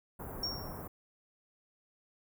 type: band-stop noise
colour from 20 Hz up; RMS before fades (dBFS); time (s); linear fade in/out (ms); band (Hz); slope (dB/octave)
pink; -43; 0.19-0.88; 10; 1300 to 13000; 24
type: tone with exponential decay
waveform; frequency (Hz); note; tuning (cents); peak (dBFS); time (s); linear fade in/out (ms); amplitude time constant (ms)
sine; 5540; F8; -15; -30; 0.43-0.82; 5; 84
effects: none